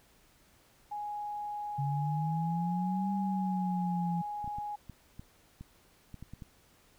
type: tone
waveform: sine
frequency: 830.6 Hz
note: G#5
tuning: in tune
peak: -35 dBFS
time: 0.91-4.76 s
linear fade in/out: 10 ms
type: exponential two-way sweep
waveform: sine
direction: up then down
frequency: 138.5 to 196 to 170.2 Hz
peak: -30 dBFS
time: 1.78-4.22 s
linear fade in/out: 10 ms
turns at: 3.12 s
type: clicks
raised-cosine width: 5 ms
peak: -32 dBFS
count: 10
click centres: 4.444 / 4.477 / 4.585 / 4.897 / 5.195 / 5.61 / 6.143 / 6.226 / 6.336 / 6.422 s
effects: pink hiss -64 dBFS RMS until 6.98 s